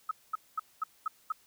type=tone bursts; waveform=sine; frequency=1282 Hz; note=E6; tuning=49 cents flat; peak=-28 dBFS; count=6; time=0.09-1.322 s; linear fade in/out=5 ms; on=22 ms; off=220 ms; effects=white hiss -64 dBFS RMS until 1.46 s